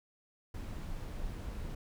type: noise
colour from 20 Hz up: brown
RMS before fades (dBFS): -40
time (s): 0.54-1.75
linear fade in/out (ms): 5
effects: none